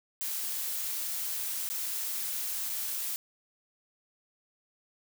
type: noise with dropouts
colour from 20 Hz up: blue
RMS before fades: -34 dBFS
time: 0.21-3.16 s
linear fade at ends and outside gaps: 0 ms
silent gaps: 1.69-1.7 / 2.695-2.699 s
effects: none